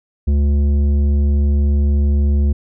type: tone with tanh clipping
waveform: sine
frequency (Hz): 71.7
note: D2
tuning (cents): -41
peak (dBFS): -13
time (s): 0.27-2.53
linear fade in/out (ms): 10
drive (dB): 10
effects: none